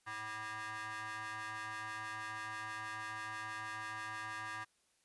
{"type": "ring-modulated tone", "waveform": "25% pulse", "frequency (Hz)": 217.4, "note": "A3", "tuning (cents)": -21, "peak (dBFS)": -35, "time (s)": [0.06, 4.65], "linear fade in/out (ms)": 20, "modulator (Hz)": 1410, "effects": ["white hiss -75 dBFS RMS until 5.04 s", "resampled to 24000 Hz"]}